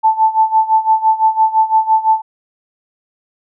sine tone with tremolo, 880 Hz, A5, in tune, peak -6 dBFS, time 0.03-2.22 s, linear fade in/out 20 ms, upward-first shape sine, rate 5.9 Hz, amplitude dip 85%, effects none

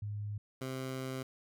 sine / 15% pulse tone pair in turn, 103.83 / 131.11 Hz, G#2 / C3, 0 / +4 cents, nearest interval major third, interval 404 cents, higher second, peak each -36 / -31 dBFS, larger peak second, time 0.02-0.38 / 0.61-1.23 s, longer second, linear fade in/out 5 ms, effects none

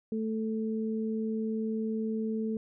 sine tone pair together, 220.3 / 440 Hz, A3 / A4, +2 / 0 cents, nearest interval octave, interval 1198 cents, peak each -30 / -35 dBFS, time 0.12-2.57 s, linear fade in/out 2 ms, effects none

